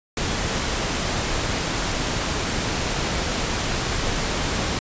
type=noise; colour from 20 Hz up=pink; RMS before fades=-24 dBFS; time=0.17-4.79 s; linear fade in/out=2 ms; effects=resampled to 16000 Hz